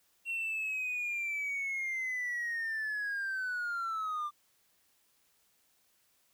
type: linear sweep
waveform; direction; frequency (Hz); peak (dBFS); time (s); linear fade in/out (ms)
triangle; down; 2739 to 1178; -30; 0.25-4.31; 50
effects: tanh soft clip ceiling -28 dBFS + white hiss -71 dBFS RMS until 6.33 s